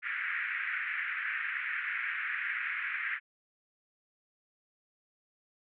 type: band-pass noise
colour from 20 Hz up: pink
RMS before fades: -35 dBFS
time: 0.02-3.2 s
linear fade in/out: 50 ms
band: 1500 to 2300 Hz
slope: 48 dB/octave
effects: none